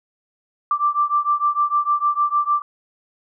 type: beating tone pair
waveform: sine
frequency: 1173 / 1179.6 Hz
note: D6 / D6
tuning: -2 / +7 cents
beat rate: 6.6 Hz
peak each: -19 / -20 dBFS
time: 0.71-2.62 s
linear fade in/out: 2 ms
effects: none